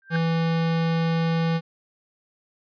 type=tone with exponential growth; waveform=sine; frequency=1574 Hz; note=G6; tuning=7 cents sharp; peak=-23 dBFS; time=0.02-0.16 s; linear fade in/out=1 ms; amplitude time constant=30 ms
type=tone; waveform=square; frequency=164.81 Hz; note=E3; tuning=in tune; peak=-21 dBFS; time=0.1-1.61 s; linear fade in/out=50 ms
effects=resampled to 11025 Hz